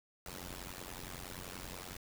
pink noise with amplitude modulation, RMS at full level -42 dBFS, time 0.26-1.97 s, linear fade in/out 2 ms, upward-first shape sine, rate 90.5 Hz, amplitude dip 100%, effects none

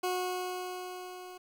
20% pulse tone with level ramp, 364.7 Hz, F#4, 25 cents flat, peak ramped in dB -24 to -40 dBFS, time 0.03-1.38 s, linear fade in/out 10 ms, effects 11-bit

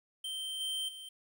square tone with level steps, 3125 Hz, G7, 6 cents flat, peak -37 / -34 / -45 dBFS, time 0.24-1.09 s, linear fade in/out 5 ms, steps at 0.6 / 0.88 s, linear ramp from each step 10 ms, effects 11-bit

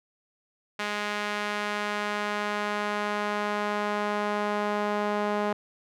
sawtooth tone with band-pass filter sweep, 207.7 Hz, G#3, in tune, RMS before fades -29 dBFS, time 0.79-5.53 s, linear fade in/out 5 ms, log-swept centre 2000 to 790 Hz, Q 0.88, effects none

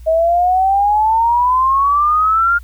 sine exponential sweep, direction up, 635 to 1417 Hz, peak -10 dBFS, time 0.06-2.59 s, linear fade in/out 20 ms, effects added 60 Hz sine -32 dBFS peak until 2.63 s + white hiss -53 dBFS RMS until 2.63 s

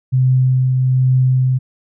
sine tone with tremolo, 129 Hz, C3, 24 cents flat, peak -9 dBFS, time 0.12-1.59 s, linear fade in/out 20 ms, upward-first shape triangle, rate 1.2 Hz, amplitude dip 30%, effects none

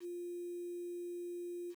sine tone with quantisation, 350 Hz, F4, 4 cents sharp, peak -40 dBFS, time 0-1.75 s, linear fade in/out 50 ms, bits 10, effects none

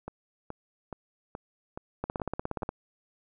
two click trains, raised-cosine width 1 ms, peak -17 / -23 dBFS, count 12 / 7, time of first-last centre 2.04-2.691 / 0.08-2.622 s, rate 16.9 / 2.36 Hz, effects none

